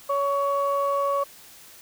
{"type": "tone pair together", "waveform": "sine", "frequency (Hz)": [561, 1122], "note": ["C#5", "C#6"], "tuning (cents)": [21, 21], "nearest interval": "octave", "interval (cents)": 1200, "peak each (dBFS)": -23, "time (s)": [0.09, 1.24], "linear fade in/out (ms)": 10, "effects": ["tanh soft clip ceiling -15 dBFS", "white hiss -48 dBFS RMS until 1.81 s"]}